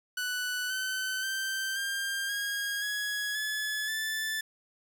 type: tone with pitch steps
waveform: sawtooth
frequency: 1487 / 1522.6 / 1559.1 / 1596.5 / 1634.8 / 1673.9 / 1714 / 1755.1 Hz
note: F#6 / F#6 / G6 / G6 / G#6 / G#6 / A6 / A6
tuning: +8 / +49 / -10 / +31 / -28 / +13 / -46 / -5 cents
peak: -27 dBFS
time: 0.17-4.41 s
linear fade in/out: 5 ms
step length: 530 ms
effects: 9-bit